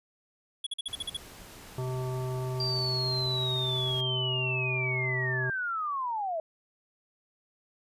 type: tone bursts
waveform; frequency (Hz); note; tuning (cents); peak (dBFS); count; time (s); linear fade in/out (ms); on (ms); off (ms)
square; 3365; G#7; +22; -31; 8; 0.64-1.17; 5; 26; 46
type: noise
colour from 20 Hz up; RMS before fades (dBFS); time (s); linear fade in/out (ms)
pink; -48; 0.88-4.01; 5
type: harmonic tone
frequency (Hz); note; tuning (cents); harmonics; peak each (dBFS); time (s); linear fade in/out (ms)
128.3; C3; -34; 1 / 3 / 5 / 7 / 9; -31 / -37 / -42 / -44 / -47; 1.78-5.5; 2
type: linear sweep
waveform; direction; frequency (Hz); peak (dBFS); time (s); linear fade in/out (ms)
sine; down; 4748 to 622.3; -29; 2.6-6.4; 2
effects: resampled to 32000 Hz